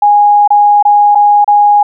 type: tone with dropouts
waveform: sine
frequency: 825 Hz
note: G#5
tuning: 12 cents flat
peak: -3 dBFS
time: 0.02-1.83 s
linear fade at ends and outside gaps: 5 ms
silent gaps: 0.477-0.504 / 0.827-0.851 / 1.149-1.154 / 1.445-1.477 s
effects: none

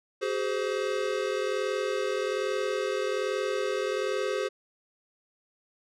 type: tone cluster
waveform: square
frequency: 380.7 / 421.9 / 520 Hz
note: F#4 / G#4 / C5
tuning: +49 / +27 / -11 cents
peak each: -33 / -32 / -32 dBFS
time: 0.21-4.49 s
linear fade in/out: 20 ms
effects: low-pass 6000 Hz 12 dB/octave

